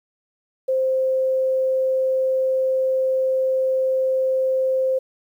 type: tone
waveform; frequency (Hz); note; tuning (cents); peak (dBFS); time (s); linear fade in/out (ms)
sine; 523.3; C5; 0; -17; 0.68-4.99; 10
effects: 9-bit